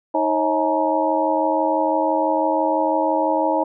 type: tone cluster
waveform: sine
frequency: 314.3 / 544 / 636 / 855 / 941 Hz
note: D#4 / C#5 / D#5 / A5 / A#5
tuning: +18 / -33 / +38 / -50 / +16 cents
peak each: -23 dBFS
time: 0.14-3.64 s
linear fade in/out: 10 ms
effects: none